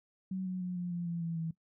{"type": "tone with pitch steps", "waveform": "sine", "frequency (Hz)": [188, 184.24, 180.55, 176.94, 173.4, 169.93, 166.52, 163.19], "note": ["F#3", "F#3", "F#3", "F3", "F3", "F3", "E3", "E3"], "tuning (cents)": [28, -7, -42, 23, -12, -47, 18, -17], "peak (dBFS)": -33, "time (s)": [0.31, 1.51], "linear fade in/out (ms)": 5, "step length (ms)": 150, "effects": ["noise-tail reverb RT60 0.1 s tail -18 dB re dry"]}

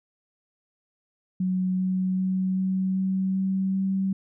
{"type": "tone with pitch steps", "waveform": "sine", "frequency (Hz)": [185, 186.18, 187.37, 188.56, 189.76, 190.97, 192.19], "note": ["F#3", "F#3", "F#3", "F#3", "F#3", "G3", "G3"], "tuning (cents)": [0, 11, 22, 33, 44, -45, -34], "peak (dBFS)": -22, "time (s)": [1.4, 4.13], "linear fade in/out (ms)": 5, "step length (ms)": 390, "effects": []}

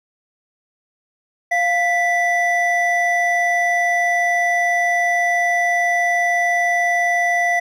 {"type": "tone pair together", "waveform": "triangle", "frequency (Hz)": [698.4, 1975.5], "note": ["F5", "B6"], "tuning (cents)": [0, 0], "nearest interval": "octave + tritone", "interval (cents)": 1800, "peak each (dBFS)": [-16, -16], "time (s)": [1.51, 7.6], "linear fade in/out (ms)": 10, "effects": []}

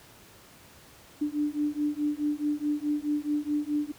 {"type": "beating tone pair", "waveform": "sine", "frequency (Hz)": [293.7, 298.4], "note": ["D4", "D4"], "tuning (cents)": [0, 28], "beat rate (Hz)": 4.7, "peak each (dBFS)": -29, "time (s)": [1.21, 3.92], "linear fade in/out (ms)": 10, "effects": ["pink hiss -53 dBFS RMS until 3.98 s", "high-pass 60 Hz 12 dB/octave"]}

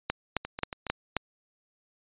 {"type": "two click trains", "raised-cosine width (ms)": 0.3, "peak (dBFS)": [-19, -10], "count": [4, 5], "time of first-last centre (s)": [[0.45, 0.867], [0.1, 1.167]], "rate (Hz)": [7.19, 3.75], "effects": ["resampled to 8000 Hz"]}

